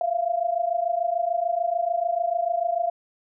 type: tone pair together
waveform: sine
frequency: 671.7 / 698.5 Hz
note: E5 / F5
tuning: +32 / 0 cents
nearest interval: minor second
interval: 68 cents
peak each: -25 / -24 dBFS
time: 0.01-2.9 s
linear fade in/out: 2 ms
effects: none